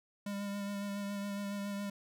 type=tone with vibrato; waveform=square; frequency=201.4 Hz; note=G3; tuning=47 cents sharp; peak=-37 dBFS; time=0.26-1.9 s; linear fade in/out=5 ms; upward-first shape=sine; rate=7.2 Hz; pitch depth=19 cents each way; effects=none